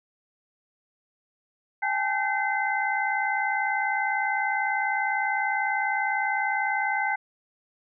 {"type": "tone cluster", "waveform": "sine", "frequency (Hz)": [799, 859, 1537, 2056], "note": ["G5", "A5", "G6", "C7"], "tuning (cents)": [33, -42, -35, -31], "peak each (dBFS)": -29, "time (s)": [1.82, 7.16], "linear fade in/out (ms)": 10, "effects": []}